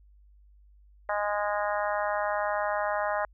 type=harmonic tone; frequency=206.7 Hz; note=G#3; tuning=8 cents flat; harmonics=3 / 4 / 5 / 6 / 7 / 8 / 9; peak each=-30 / -32 / -34 / -36 / -37 / -38 / -39 dBFS; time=1.09-3.25 s; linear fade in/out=2 ms; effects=added 50 Hz sine -54 dBFS peak until 3.33 s